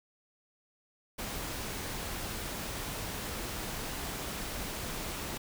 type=noise; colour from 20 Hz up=pink; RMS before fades=-38 dBFS; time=1.18-5.38 s; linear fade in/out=10 ms; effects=none